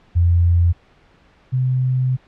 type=tone pair in turn; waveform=sine; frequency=86.1 / 128.6 Hz; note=F2 / C3; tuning=-24 / -30 cents; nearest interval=perfect fifth; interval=694 cents; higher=second; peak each=-11 / -15 dBFS; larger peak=first; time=0.15-0.73 / 1.52-2.17 s; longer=second; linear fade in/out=20 ms; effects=pink hiss -53 dBFS RMS until 2.27 s + low-pass 3000 Hz 12 dB/octave